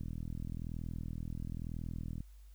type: click train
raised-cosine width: 5 ms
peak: -29 dBFS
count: 91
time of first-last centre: 0.01-2.205 s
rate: 41 Hz
effects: added 50 Hz sine -52 dBFS peak until 2.54 s + white hiss -71 dBFS RMS until 2.54 s